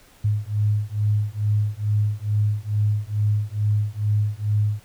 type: beating tone pair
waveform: sine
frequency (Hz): 103.83 / 106.13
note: G#2 / G#2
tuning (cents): 0 / +38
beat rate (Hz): 2.3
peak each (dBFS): -22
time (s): 0.24-4.8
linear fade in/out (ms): 10
effects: pink hiss -53 dBFS RMS until 4.84 s